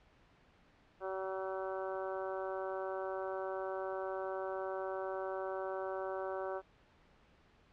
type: harmonic tone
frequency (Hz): 190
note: F#3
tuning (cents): +46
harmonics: 2 / 3 / 4 / 5 / 6 / 7 / 8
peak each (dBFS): -41 / -41 / -45 / -48 / -49 / -50 / -51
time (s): 1-6.62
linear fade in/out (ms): 50
effects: pink hiss -66 dBFS RMS until 7.72 s + low-pass 3000 Hz 12 dB/octave